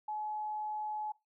sine tone, 851 Hz, G#5, 42 cents sharp, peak -35 dBFS, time 0.08-1.12 s, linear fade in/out 5 ms, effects noise-tail reverb RT60 0.2 s tail -19 dB re dry

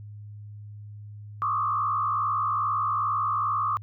sine tone with frequency modulation, 1174.7 Hz, D6, in tune, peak -23 dBFS, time 1.42-3.77 s, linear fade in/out 0 ms, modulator 62.4 Hz, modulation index 1.4, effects added 104 Hz sine -39 dBFS peak until 3.82 s

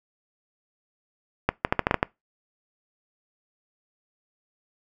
clicks, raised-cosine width 0.5 ms, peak -4 dBFS, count 8, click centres 1.49 / 1.649 / 1.725 / 1.793 / 1.869 / 1.911 / 1.943 / 2.029 s, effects noise-tail reverb RT60 0.2 s tail -23 dB re dry

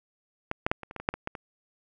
clicks, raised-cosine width 0.5 ms, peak -14 / -10 / -9 / -24 / -26 / -21 / -23 / -8 / -19 / -16 / -23 dBFS, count 11, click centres 0.514 / 0.665 / 0.715 / 0.833 / 0.911 / 0.963 / 1 / 1.089 / 1.14 / 1.274 / 1.352 s, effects none

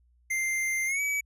square tone with pitch glide, 2093 to 2282 Hz, C7 to C#7, 0 to +50 cents, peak -27 dBFS, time 0.3-1.21 s, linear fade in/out 10 ms, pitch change +150 cents, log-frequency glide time 0.86-1.01 s, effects added 60 Hz sine -61 dBFS peak until 1.25 s + resampled to 32000 Hz

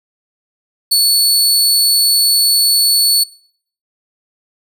sawtooth tone, 4435 Hz, C#8, in tune, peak -6 dBFS, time 0.91-3.24 s, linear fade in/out 10 ms, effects noise-tail reverb RT60 0.6 s tail -23 dB re dry

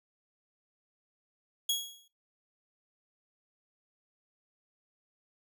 sawtooth tone with exponential decay, 3322 Hz, G#7, in tune, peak -22 dBFS, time 1.69-2.08 s, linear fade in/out 5 ms, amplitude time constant 83 ms, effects noise-tail reverb RT60 0.2 s tail -18 dB re dry

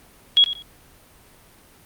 sine tone with echo, 3322 Hz, G#7, in tune, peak -10 dBFS, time 0.37-0.44 s, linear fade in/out 0 ms, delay 91 ms, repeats 2, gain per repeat -13 dB, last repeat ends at 0.622 s, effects pink hiss -51 dBFS RMS until 1.85 s + Opus 32 kbps

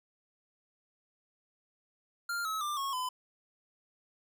square tone with pitch steps, 1396.9 / 1288.4 / 1188.3 / 1096 / 1010.8 Hz, F6 / E6 / D6 / C#6 / B5, 0 / -40 / +20 / -20 / +40 cents, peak -33 dBFS, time 2.29-3.09 s, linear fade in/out 5 ms, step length 160 ms, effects none

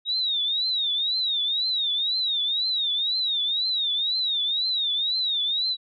sine tone with vibrato, 3761 Hz, A#7, 15 cents sharp, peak -22 dBFS, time 0.05-5.77 s, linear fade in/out 50 ms, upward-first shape triangle, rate 2 Hz, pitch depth 170 cents each way, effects none

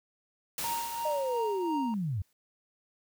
white noise with exponential decay, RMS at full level -34 dBFS, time 0.58-2.33 s, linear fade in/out 2 ms, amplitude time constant 380 ms
triangle tone with tremolo, 932.3 Hz, A#5, in tune, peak -28 dBFS, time 0.64-1.94 s, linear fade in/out 0 ms, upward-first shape triangle, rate 2.9 Hz, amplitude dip 60%
sine linear sweep, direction down, 620 to 84.8 Hz, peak -29 dBFS, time 1.05-2.22 s, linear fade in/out 5 ms
effects none

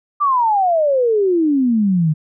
sine exponential sweep, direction down, 1198 to 148.7 Hz, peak -12 dBFS, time 0.2-2.14 s, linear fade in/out 20 ms, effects none

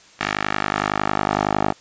10% pulse tone with band-pass filter sweep, 50.9 Hz, G#1, 34 cents flat, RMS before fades -22 dBFS, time 0.19-1.73 s, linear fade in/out 20 ms, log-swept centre 2000 to 740 Hz, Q 1.2, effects white hiss -49 dBFS RMS until 1.8 s + resampled to 16000 Hz

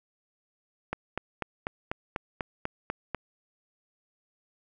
click train, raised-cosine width 0.5 ms, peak -15 dBFS, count 10, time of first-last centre 0.93-3.147 s, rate 4.06 Hz, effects none

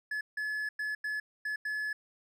triangle tone bursts at uneven times, 1712 Hz, A6, 48 cents flat, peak -30 dBFS, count 6, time 0.11-0.21 / 0.37-0.69 / 0.79-0.95 / 1.04-1.2 / 1.45-1.56 / 1.65-1.93 s, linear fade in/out 5 ms, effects none

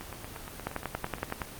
two click trains, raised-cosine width 0.5 ms, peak -24 / -15 dBFS, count 13 / 9, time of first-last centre 0.01-1.418 / 0.67-1.418 s, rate 8.52 / 10.7 Hz, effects pink hiss -44 dBFS RMS until 1.59 s + Opus 24 kbps

